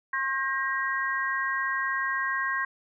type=tone cluster; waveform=sine; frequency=1076 / 1603 / 1887 Hz; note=C6 / G6 / A#6; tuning=+48 / +38 / +21 cents; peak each=-30 dBFS; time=0.13-2.65 s; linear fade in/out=5 ms; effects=none